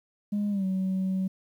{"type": "tone with pitch glide", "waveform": "sine", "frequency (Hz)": [205.9, 188.81], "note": ["G#3", "F#3"], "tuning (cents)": [-15, 35], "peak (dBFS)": -23, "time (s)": [0.32, 1.28], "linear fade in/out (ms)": 10, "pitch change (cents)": -150, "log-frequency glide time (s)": [0.5, 0.65], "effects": ["tanh soft clip ceiling -23 dBFS", "10-bit"]}